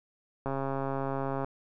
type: click train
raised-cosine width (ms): 1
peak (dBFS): -19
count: 135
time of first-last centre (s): 0.46-1.445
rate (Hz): 136
effects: none